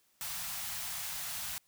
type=band-stop noise; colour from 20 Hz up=white; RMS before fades=-39 dBFS; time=0.21-1.58 s; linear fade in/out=0 ms; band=200 to 650 Hz; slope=48 dB/octave; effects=white hiss -71 dBFS RMS until 1.67 s